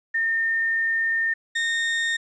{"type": "tone pair in turn", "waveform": ["sine", "35% pulse"], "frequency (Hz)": [1818, 1839.1], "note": ["A#6", "A#6"], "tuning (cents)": [-44, -24], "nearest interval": "unison", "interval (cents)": 20, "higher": "second", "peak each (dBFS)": -20, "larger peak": "neither", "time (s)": [[0.14, 1.34], [1.55, 2.17]], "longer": "first", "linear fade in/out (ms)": 10, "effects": ["resampled to 16000 Hz", "10-bit"]}